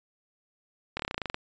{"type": "slowing click train", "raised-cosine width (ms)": 0.3, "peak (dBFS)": -15, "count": 12, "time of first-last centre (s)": [0.97, 1.344], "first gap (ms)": 25, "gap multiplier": 1.06, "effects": ["resampled to 16000 Hz"]}